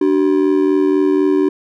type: ring-modulated tone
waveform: triangle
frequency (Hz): 336.4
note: E4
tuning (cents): +35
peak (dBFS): -6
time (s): 0.01-1.49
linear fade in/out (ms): 5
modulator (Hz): 42
effects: none